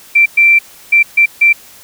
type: tone bursts at uneven times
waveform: sine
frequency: 2349 Hz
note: D7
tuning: in tune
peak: -4 dBFS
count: 5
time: 0.15-0.26 / 0.37-0.59 / 0.92-1.03 / 1.17-1.26 / 1.41-1.53 s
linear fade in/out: 10 ms
effects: white hiss -39 dBFS RMS until 1.83 s